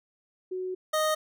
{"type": "tone pair in turn", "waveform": ["sine", "25% pulse"], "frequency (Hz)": [370, 621], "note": ["F#4", "D#5"], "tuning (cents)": [0, -3], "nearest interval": "major sixth", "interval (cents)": 897, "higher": "second", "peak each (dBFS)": [-30, -20], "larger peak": "second", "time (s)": [[0.51, 0.75], [0.93, 1.15]], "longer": "first", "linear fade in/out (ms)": 10, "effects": []}